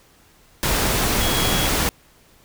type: tone in noise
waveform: sine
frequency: 3322 Hz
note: G#7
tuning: in tune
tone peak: -26 dBFS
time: 1.21-1.67 s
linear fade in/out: 0 ms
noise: pink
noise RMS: -20 dBFS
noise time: 0.63-1.89 s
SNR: -9 dB
effects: pink hiss -54 dBFS RMS until 2.44 s